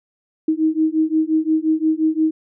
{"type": "beating tone pair", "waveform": "sine", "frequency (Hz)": [312.8, 318.5], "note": ["D#4", "D#4"], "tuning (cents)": [9, 41], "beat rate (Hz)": 5.7, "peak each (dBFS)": -18, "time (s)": [0.48, 2.31], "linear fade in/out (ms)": 5, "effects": []}